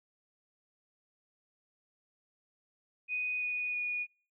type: tone with pitch steps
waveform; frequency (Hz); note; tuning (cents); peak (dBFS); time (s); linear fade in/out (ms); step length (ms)
sine; 2489 / 2472 / 2455; D#7 / D#7 / D#7; 0 / -12 / -24; -31; 3.08-4.07; 50; 330
effects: noise-tail reverb RT60 0.4 s tail -24 dB re dry